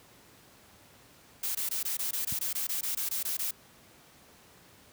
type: noise bursts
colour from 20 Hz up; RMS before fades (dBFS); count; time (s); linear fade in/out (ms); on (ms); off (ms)
blue; -32; 15; 1.43-3.51; 5; 120; 20
type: click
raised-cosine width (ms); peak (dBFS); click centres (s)
5; -25; 2.324
effects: pink hiss -57 dBFS RMS until 4.92 s + high-pass 80 Hz 12 dB/octave